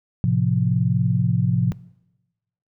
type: chord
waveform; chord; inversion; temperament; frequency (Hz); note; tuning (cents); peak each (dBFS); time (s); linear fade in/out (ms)
sine; F major; first; equal; 110 / 130.81 / 174.61; A2 / C3 / F3; 0 / 0 / 0; -21 / -20 / -21; 0.24-1.72; 0
effects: noise-tail reverb RT60 1.0 s tail -21 dB re dry